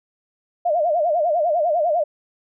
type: tone with vibrato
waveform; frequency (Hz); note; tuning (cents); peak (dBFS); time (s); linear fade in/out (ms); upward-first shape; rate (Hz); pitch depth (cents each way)
sine; 649; E5; -27; -16; 0.65-2.04; 10; sine; 10; 170
effects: none